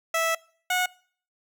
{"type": "tone pair in turn", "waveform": "15% pulse", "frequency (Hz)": [656, 730.2], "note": ["E5", "F#5"], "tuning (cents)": [-9, -23], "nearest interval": "major second", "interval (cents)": 186, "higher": "second", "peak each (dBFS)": -16, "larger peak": "neither", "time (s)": [[0.14, 0.35], [0.7, 0.86]], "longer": "first", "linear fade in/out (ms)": 5, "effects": ["noise-tail reverb RT60 0.5 s tail -23 dB re dry"]}